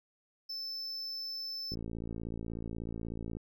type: tone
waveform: triangle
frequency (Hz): 5274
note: E8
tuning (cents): 0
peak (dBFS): -36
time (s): 0.49-1.75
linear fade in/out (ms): 10
type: click train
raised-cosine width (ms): 3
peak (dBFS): -27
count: 94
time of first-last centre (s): 1.72-3.369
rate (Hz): 56.4
effects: none